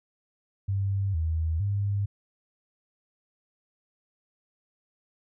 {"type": "tone with pitch steps", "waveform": "sine", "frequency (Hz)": [98.3, 80.4, 100.7], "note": ["G2", "E2", "G2"], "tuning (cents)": [5, -43, 47], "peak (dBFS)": -24, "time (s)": [0.68, 2.06], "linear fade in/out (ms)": 10, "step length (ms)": 460, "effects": []}